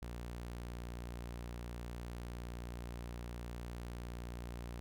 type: tone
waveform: sawtooth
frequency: 59.4 Hz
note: A#1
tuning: 33 cents sharp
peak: -39 dBFS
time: 0.02-4.8 s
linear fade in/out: 0 ms
effects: none